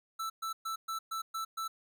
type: tone bursts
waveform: square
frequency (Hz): 1323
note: E6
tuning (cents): +6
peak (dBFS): -35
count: 7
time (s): 0.19-1.68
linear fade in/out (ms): 10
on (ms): 110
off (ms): 120
effects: none